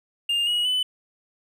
triangle tone with pitch steps, 2811 / 2903 / 2999 Hz, F7 / F#7 / F#7, +11 / -34 / +23 cents, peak -19 dBFS, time 0.29-0.83 s, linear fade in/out 5 ms, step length 180 ms, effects none

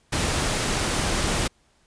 pink noise, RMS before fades -24 dBFS, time 0.12-1.48 s, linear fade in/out 10 ms, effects pink hiss -63 dBFS RMS until 1.86 s + resampled to 22050 Hz

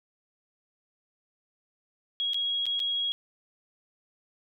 sine tone with dropouts, 3304 Hz, G#7, 10 cents flat, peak -26 dBFS, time 2.2-3.12 s, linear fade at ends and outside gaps 0 ms, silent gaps 2.334-2.344 / 2.656-2.665 / 2.794-2.801 s, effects none

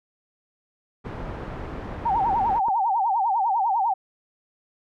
pink low-pass noise, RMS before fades -34 dBFS, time 1.04-2.6 s, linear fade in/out 20 ms, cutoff 1300 Hz, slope 12 dB/octave
sine tone with vibrato, 848 Hz, G#5, 36 cents sharp, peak -19 dBFS, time 2.05-3.94 s, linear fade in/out 10 ms, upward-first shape sine, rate 10 Hz, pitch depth 200 cents each way
clicks, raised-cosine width 1 ms, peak -21 / -20 dBFS, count 2, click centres 2.328 / 2.684 s
effects none

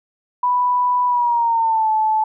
sine tone with pitch glide, 987.8 to 869.9 Hz, B5 to A5, 0 to -20 cents, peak -14 dBFS, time 0.43-2.24 s, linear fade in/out 5 ms, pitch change -220 cents, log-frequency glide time 1.06-1.9 s, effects none

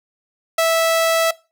sawtooth tone, 656 Hz, E5, 9 cents flat, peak -10 dBFS, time 0.58-1.31 s, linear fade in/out 5 ms, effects noise-tail reverb RT60 0.3 s tail -21 dB re dry

